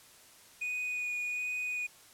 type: tone with vibrato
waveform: triangle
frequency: 2471 Hz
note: D#7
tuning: 13 cents flat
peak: -31 dBFS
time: 0.61-1.87 s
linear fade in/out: 10 ms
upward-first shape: sine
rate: 1.3 Hz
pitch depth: 12 cents each way
effects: white hiss -57 dBFS RMS until 2.13 s + low-pass 12000 Hz 12 dB/octave